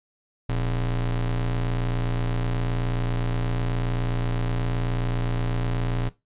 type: ring-modulated tone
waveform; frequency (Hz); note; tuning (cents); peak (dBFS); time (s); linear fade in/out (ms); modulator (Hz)
square; 73.42; D2; 0; -21; 0.49-6.09; 5; 43.9
effects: noise-tail reverb RT60 0.2 s tail -17 dB re dry + resampled to 8000 Hz